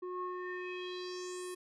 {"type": "tone with low-pass filter sweep", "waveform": "square", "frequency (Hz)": 362.5, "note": "F#4", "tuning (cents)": -35, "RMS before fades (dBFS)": -41, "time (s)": [0.02, 1.55], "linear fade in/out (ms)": 10, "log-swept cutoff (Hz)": [780, 11000], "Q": 4.4, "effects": []}